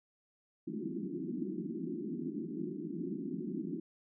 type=band-pass noise; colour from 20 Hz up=white; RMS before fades=-39 dBFS; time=0.67-3.8 s; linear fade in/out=5 ms; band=160 to 370 Hz; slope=96 dB/octave; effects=none